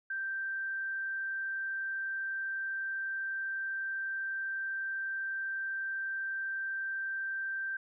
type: tone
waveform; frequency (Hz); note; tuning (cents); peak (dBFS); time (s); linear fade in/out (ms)
sine; 1568; G6; 0; -33; 0.1-7.77; 5
effects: none